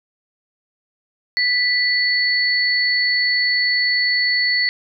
sine tone pair together, 1975.5 / 4435 Hz, B6 / C#8, 0 / 0 cents, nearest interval octave + major second, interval 1400 cents, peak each -17 / -19 dBFS, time 1.37-4.69 s, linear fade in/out 0 ms, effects none

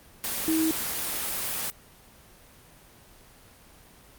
sine tone in noise, 320 Hz, D#4, 49 cents sharp, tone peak -22 dBFS, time 0.48-0.71 s, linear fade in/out 0 ms, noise white, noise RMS -30 dBFS, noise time 0.24-1.7 s, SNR +5 dB, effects pink hiss -53 dBFS RMS until 4.18 s + Opus 24 kbps

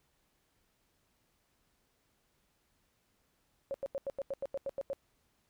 sine tone bursts, 550 Hz, C#5, 14 cents flat, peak -33 dBFS, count 11, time 3.71-4.932 s, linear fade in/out 0 ms, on 32 ms, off 87 ms, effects pink hiss -75 dBFS RMS until 5.49 s

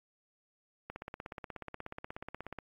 click train, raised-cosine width 0.5 ms, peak -26 dBFS, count 29, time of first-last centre 0.9-2.587 s, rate 16.6 Hz, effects AAC 48 kbps

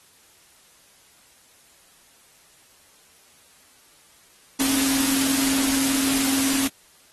sine tone in noise, 270 Hz, C#4, 45 cents flat, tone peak -23 dBFS, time 4.59-6.68 s, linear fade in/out 10 ms, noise white, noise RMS -24 dBFS, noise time 4.59-6.68 s, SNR -2 dB, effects white hiss -55 dBFS RMS until 7.12 s + AAC 32 kbps

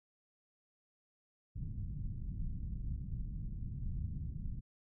pink low-pass noise, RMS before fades -40 dBFS, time 1.55-4.61 s, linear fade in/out 20 ms, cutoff 170 Hz, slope 24 dB/octave, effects none

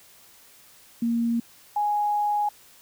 sine tone pair in turn, 233.1 / 830.7 Hz, A#3 / G#5, 0 / 0 cents, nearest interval octave + minor seventh, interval 2200 cents, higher second, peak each -21 dBFS, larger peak neither, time 1.02-1.4 / 1.76-2.49 s, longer second, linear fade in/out 5 ms, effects white hiss -53 dBFS RMS until 2.81 s

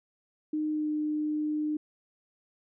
sine tone with pitch glide, 306.4 to 303.1 Hz, D#4 to D#4, -27 to -45 cents, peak -27 dBFS, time 0.53-1.77 s, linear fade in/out 5 ms, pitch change -18 cents, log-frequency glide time 0.71-0.89 s, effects none

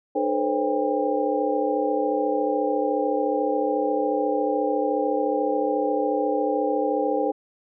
sine tone cluster, 300.1 / 434.5 / 503 / 537 / 801 Hz, D4 / A4 / B4 / C5 / G5, +38 / -22 / +32 / +45 / +37 cents, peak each -27 dBFS, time 0.15-7.32 s, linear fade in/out 10 ms, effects none

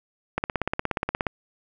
click train, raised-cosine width 0.5 ms, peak -9 dBFS, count 16, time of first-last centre 0.38-1.268 s, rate 16.9 Hz, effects none

